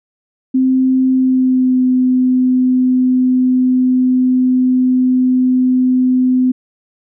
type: tone with pitch glide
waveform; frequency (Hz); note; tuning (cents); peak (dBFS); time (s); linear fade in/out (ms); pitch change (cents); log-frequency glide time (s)
sine; 260 to 254.5; C4 to C4; -11 to -48; -9; 0.54-6.52; 10; -37; 1.1-1.83
effects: none